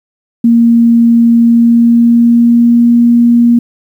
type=tone with pitch glide; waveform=sine; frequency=233.1 to 236.9 Hz; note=A#3 to A#3; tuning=0 to +28 cents; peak=-3 dBFS; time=0.44-3.59 s; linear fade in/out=5 ms; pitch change=+28 cents; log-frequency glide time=1.4-2.94 s; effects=7-bit